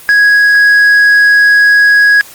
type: tone with tanh clipping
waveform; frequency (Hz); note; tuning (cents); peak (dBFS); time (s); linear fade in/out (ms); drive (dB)
triangle; 1661.2; G#6; 0; -4; 0.09-2.21; 0; 8
effects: white hiss -34 dBFS RMS until 2.34 s + Opus 32 kbps